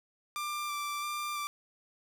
sawtooth tone with vibrato, 1181 Hz, D6, 9 cents sharp, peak -30 dBFS, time 0.36-1.47 s, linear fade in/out 0 ms, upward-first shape square, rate 1.5 Hz, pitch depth 12 cents each way, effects none

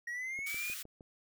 triangle linear sweep, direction up, 1878 to 2489 Hz, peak -35 dBFS, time 0.07-0.74 s, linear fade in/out 5 ms
click train, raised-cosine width 2 ms, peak -39 dBFS, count 5, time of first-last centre 0.39-1.008 s, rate 6.47 Hz
white high-pass noise, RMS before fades -43 dBFS, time 0.46-0.83 s, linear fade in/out 10 ms, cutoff 1200 Hz, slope 96 dB/octave
effects none

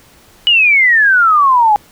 sine exponential sweep, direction down, 2965 to 815 Hz, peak -6 dBFS, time 0.47-1.76 s, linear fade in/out 0 ms, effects pink hiss -45 dBFS RMS until 1.91 s

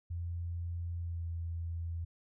sine tone with pitch glide, 85.7 to 83.98 Hz, F2 to E2, -32 to +33 cents, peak -35 dBFS, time 0.1-2.05 s, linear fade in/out 10 ms, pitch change -35 cents, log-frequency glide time 0.98-1.26 s, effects none

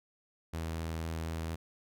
sawtooth tone with vibrato, 81.4 Hz, E2, 21 cents flat, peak -31 dBFS, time 0.53-1.56 s, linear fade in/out 10 ms, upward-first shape triangle, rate 4.2 Hz, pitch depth 10 cents each way, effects none

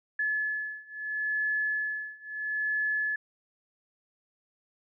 sine beating tone pair, 1716 / 1716.75 Hz, A6 / A6, -44 / -43 cents, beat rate 0.75 Hz, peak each -32 / -31 dBFS, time 0.19-3.16 s, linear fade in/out 5 ms, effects none

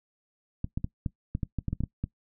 clicks, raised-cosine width 5 ms, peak -17 dBFS, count 12, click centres 0.644 / 0.775 / 0.844 / 1.062 / 1.351 / 1.432 / 1.587 / 1.683 / 1.73 / 1.806 / 1.837 / 2.04 s, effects noise-tail reverb RT60 0.1 s tail -19 dB re dry

